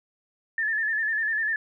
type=tone with vibrato; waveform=sine; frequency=1760 Hz; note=A6; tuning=in tune; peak=-23 dBFS; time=0.58-1.56 s; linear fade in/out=2 ms; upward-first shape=square; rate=10 Hz; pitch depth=46 cents each way; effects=none